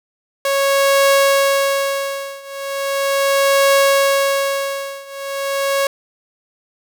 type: tone with tremolo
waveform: sawtooth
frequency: 552 Hz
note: C#5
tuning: 7 cents flat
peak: -6 dBFS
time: 0.45-5.87 s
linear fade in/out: 2 ms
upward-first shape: triangle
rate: 0.38 Hz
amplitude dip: 95%
effects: none